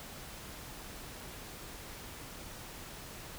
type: silence
effects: pink hiss -47 dBFS RMS until 3.38 s